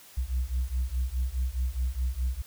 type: beating tone pair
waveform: sine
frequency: 60.9 / 65.7 Hz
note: B1 / C2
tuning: -24 / +8 cents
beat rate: 4.8 Hz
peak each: -28 dBFS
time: 0.17-2.42 s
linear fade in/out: 10 ms
effects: tanh soft clip ceiling -22 dBFS + white hiss -52 dBFS RMS until 2.46 s